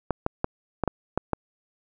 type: clicks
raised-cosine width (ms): 1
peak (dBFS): -9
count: 7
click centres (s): 0.107 / 0.264 / 0.444 / 0.837 / 0.877 / 1.176 / 1.333
effects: none